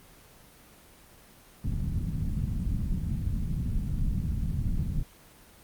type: low-pass noise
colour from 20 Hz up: pink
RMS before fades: -29 dBFS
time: 1.64-5.03 s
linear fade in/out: 5 ms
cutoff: 200 Hz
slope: 24 dB/octave
effects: pink hiss -54 dBFS RMS until 5.63 s + Opus 24 kbps